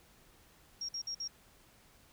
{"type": "tone bursts", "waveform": "sine", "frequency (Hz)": 5588, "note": "F8", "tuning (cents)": 0, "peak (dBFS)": -36, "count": 4, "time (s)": [0.81, 1.278], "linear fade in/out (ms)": 5, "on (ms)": 78, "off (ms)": 52, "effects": ["pink hiss -63 dBFS RMS until 2.12 s"]}